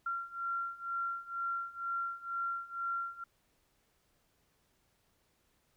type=beating tone pair; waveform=sine; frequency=1373 / 1375.1 Hz; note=F6 / F6; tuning=-30 / -27 cents; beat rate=2.1 Hz; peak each=-39 / -37 dBFS; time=0.06-3.24 s; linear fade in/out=5 ms; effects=pink hiss -74 dBFS RMS until 5.76 s